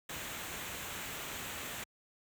pink noise with comb filter, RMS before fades -42 dBFS, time 0.09-1.84 s, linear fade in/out 5 ms, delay 0.2 ms, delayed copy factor -0.5, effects high-pass 60 Hz 12 dB/octave

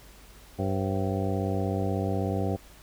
harmonic tone with a mistuned harmonic, 96.5 Hz, G2, 27 cents flat, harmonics 1 / 2 / 3 / 4 / 5 / 6 / 7 / 8, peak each -29 / -32 / -34 / -35 / -36 / -37 / -37 / -38 dBFS, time 0.58-2.57 s, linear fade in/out 20 ms, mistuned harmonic 6, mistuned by -110 cents, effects added 50 Hz sine -53 dBFS peak until 2.82 s + pink hiss -53 dBFS RMS until 2.82 s

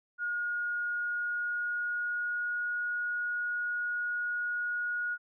sine tone with pitch glide, 1435 to 1446.7 Hz, F6 to F#6, +47 to -39 cents, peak -30 dBFS, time 0.18-5.18 s, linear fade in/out 50 ms, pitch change +14 cents, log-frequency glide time 0.83-2.76 s, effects none

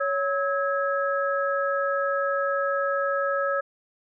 sine tone cluster, 557 / 1292 / 1652 Hz, C#5 / E6 / G#6, +8 / -35 / -10 cents, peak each -25 / -27 / -30 dBFS, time 0-3.61 s, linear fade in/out 10 ms, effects none

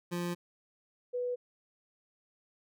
25% pulse / sine tone pair in turn, 174.61 / 492.6 Hz, F3 / B4, 0 / -5 cents, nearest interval octave + tritone, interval 1795 cents, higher second, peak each -29 / -31 dBFS, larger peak first, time 0.11-0.35 / 1.13-1.36 s, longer first, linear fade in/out 20 ms, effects none

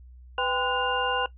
sine tone cluster, 500 / 791 / 1024 / 1462 / 2803 Hz, B4 / G5 / C6 / F#6 / F7, +21 / +15 / -38 / -21 / +6 cents, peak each -30 dBFS, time 0.38-1.26 s, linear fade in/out 2 ms, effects noise-tail reverb RT60 0.1 s tail -18 dB re dry + added 62 Hz sine -45 dBFS peak until 1.37 s

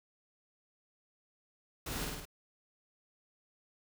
pink noise with echo, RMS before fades -40 dBFS, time 1.86-2.05 s, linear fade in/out 5 ms, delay 51 ms, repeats 4, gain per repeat -2 dB, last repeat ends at 2.254 s, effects none

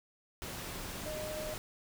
sine tone in noise, 615 Hz, D#5, 20 cents flat, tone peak -39 dBFS, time 1.06-1.54 s, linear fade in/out 0 ms, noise pink, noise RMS -42 dBFS, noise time 0.42-1.58 s, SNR 0 dB, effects none

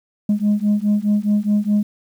sine beating tone pair, 205.4 / 210.2 Hz, G#3 / G#3, -19 / +21 cents, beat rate 4.8 Hz, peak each -16 dBFS, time 0.29-1.83 s, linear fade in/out 5 ms, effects tanh soft clip ceiling -11 dBFS + 8-bit

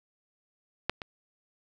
clicks, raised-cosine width 0.3 ms, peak -10 / -21 dBFS, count 2, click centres 0.896 / 1.018 s, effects none

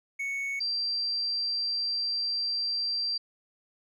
triangle / sine tone pair in turn, 2217 / 4711 Hz, C#7 / D8, 0 / +5 cents, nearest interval octave + minor second, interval 1305 cents, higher second, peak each -28 / -27 dBFS, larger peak second, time 0.19-0.6 / 0.6-3.18 s, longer second, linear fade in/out 10 ms, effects none

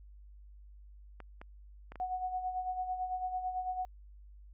clicks, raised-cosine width 0.5 ms, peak -32 dBFS, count 4, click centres 1.203 / 1.415 / 1.92 / 1.957 s
sine tone with tremolo, 738 Hz, F#5, 5 cents flat, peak -31 dBFS, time 2-3.85 s, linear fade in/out 0 ms, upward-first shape sine, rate 9 Hz, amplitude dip 60%
effects added 50 Hz sine -51 dBFS peak until 4.53 s

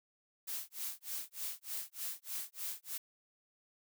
blue noise with tremolo, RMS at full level -39 dBFS, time 0.47-2.98 s, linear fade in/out 10 ms, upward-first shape sine, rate 3.3 Hz, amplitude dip 100%, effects none

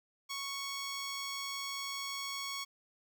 10% pulse tone, 1108.7 Hz, C#6, in tune, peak -29 dBFS, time 0.29-2.65 s, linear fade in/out 20 ms, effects none

